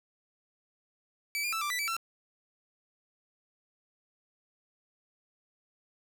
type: tone with pitch steps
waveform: sawtooth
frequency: 2301 / 2409 / 1320 / 1178 / 1976 / 2306 / 1345 Hz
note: D7 / D7 / E6 / D6 / B6 / D7 / E6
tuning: -36 / +43 / +2 / +5 / 0 / -32 / +34 cents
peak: -27 dBFS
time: 1.35-1.966 s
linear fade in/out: 0 ms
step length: 88 ms
effects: none